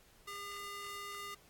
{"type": "tone with high-pass filter", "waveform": "square", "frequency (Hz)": 404.2, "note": "G#4", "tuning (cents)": -47, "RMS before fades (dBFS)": -45, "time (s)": [0.27, 1.35], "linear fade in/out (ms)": 10, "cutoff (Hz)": 1100, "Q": 1, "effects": ["pink hiss -64 dBFS RMS until 1.49 s", "AAC 64 kbps"]}